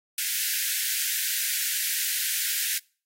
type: high-pass noise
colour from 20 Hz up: white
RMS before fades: -27 dBFS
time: 0.18-2.78 s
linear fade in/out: 2 ms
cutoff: 1500 Hz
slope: 96 dB/octave
effects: noise-tail reverb RT60 0.4 s tail -25 dB re dry + AAC 48 kbps